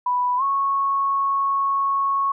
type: tone with pitch glide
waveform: sine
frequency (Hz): 987.8 to 1102.4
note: B5 to C#6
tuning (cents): 0 to -10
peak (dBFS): -18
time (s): 0.06-2.32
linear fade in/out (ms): 5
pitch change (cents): +190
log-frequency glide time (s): 0.37-0.43
effects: none